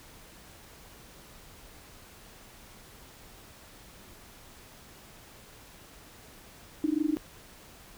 sine tone with amplitude modulation, 305.5 Hz, D#4, 32 cents flat, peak -21 dBFS, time 6.84-7.17 s, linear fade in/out 0 ms, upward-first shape sine, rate 24.4 Hz, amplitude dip 100%, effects pink hiss -52 dBFS RMS until 7.97 s

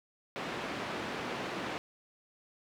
pink band-pass noise, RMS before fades -38 dBFS, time 0.36-1.78 s, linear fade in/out 0 ms, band 210 to 2900 Hz, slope 12 dB/octave, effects none

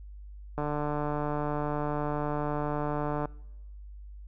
click train, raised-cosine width 1 ms, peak -18 dBFS, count 397, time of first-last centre 0.58-3.256 s, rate 148 Hz, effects noise-tail reverb RT60 0.9 s tail -23 dB re dry + added 50 Hz sine -42 dBFS peak until 4.27 s

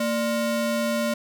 square ring-modulated tone, 409.8 Hz, G#4, 23 cents flat, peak -20 dBFS, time 0-1.14 s, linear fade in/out 5 ms, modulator 181 Hz, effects none

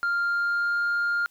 sine tone with pitch glide, 1396.9 to 1405.8 Hz, F6 to F6, 0 to +11 cents, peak -20 dBFS, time 0.03-1.26 s, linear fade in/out 0 ms, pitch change +11 cents, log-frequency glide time 0.21-0.84 s, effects tanh soft clip ceiling -21 dBFS + white hiss -63 dBFS RMS until 1.3 s

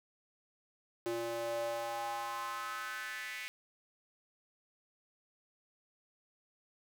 square tone with high-pass filter sweep, 116.54 Hz, A#2, in tune, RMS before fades -39 dBFS, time 1.06-3.48 s, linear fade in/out 0 ms, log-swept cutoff 390 to 2200 Hz, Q 4.1, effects none

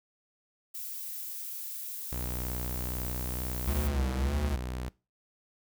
violet noise, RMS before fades -39 dBFS, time 0.74-3.88 s, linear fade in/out 10 ms
sawtooth tone with pitch glide, 61.74 to 62.28 Hz, B1 to B1, 0 to +15 cents, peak -30 dBFS, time 2.12-4.89 s, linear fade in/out 0 ms, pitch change +15 cents, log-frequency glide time 2.4-3.42 s
square tone with vibrato, 69.3 Hz, C#2, in tune, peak -29 dBFS, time 3.67-4.56 s, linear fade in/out 10 ms, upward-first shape sine, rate 1.7 Hz, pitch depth 110 cents each way
effects noise-tail reverb RT60 0.3 s tail -22 dB re dry

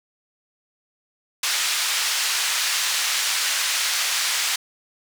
white band-pass noise, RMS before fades -23 dBFS, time 1.43-4.56 s, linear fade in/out 5 ms, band 1300 to 6400 Hz, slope 12 dB/octave, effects none

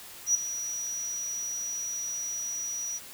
sine tone with ADSR envelope, 5820 Hz, F#8, 29 cents flat, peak -17 dBFS, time 0.26-3 s, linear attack 89 ms, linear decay 4 ms, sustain -14 dB, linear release 38 ms, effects tanh soft clip ceiling -17 dBFS + white hiss -46 dBFS RMS until 3.13 s

